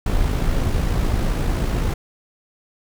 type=noise with amplitude modulation; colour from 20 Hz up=brown; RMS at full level=-18 dBFS; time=0.06-1.94 s; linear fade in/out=5 ms; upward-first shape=sine; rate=55.8 Hz; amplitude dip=35%; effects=none